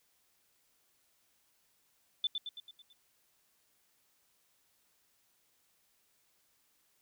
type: tone with echo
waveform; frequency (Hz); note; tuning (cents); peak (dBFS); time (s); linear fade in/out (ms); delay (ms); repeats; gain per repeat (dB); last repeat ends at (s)
sine; 3520; A7; 0; -28; 2.24-2.27; 2; 110; 6; -5; 2.93
effects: white hiss -73 dBFS RMS until 7.01 s